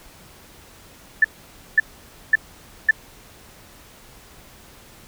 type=tone bursts; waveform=sine; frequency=1760 Hz; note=A6; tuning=in tune; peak=-9 dBFS; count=4; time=1.22-2.91 s; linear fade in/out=5 ms; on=25 ms; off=530 ms; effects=pink hiss -47 dBFS RMS until 5.07 s